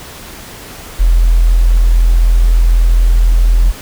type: tone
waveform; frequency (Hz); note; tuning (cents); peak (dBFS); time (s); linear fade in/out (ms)
sine; 42; E1; +33; -5; 0.99-3.72; 20
effects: pink hiss -31 dBFS RMS until 3.81 s